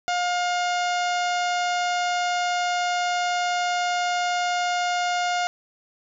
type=harmonic tone with a mistuned harmonic; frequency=711 Hz; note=F5; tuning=31 cents sharp; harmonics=1 / 2 / 3 / 4 / 5 / 6 / 7 / 8 / 9 / 10; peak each=-23 / -29 / -33 / -35 / -37 / -39 / -40 / -41 / -42 / -43 dBFS; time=0.08-5.47 s; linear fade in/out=0 ms; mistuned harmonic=6; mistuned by=+18 cents; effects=none